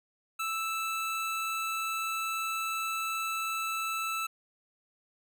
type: tone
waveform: 25% pulse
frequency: 1318.5 Hz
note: E6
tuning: in tune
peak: -27 dBFS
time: 0.39-4.27 s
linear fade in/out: 10 ms
effects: none